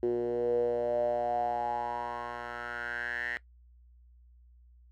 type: tone with band-pass filter sweep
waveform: 10% pulse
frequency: 119.8 Hz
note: A#2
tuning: 48 cents sharp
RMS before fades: -32 dBFS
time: 0.03-3.37 s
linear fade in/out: 0 ms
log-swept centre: 370 to 1900 Hz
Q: 7.6
effects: noise-tail reverb RT60 0.1 s tail -19 dB re dry + added 60 Hz sine -55 dBFS peak until 4.91 s